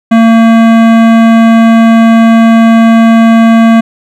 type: tone with hard clipping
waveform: sine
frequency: 227.3 Hz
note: A#3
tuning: 43 cents flat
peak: -3 dBFS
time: 0.11-3.81 s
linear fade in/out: 10 ms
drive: 17 dB
effects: none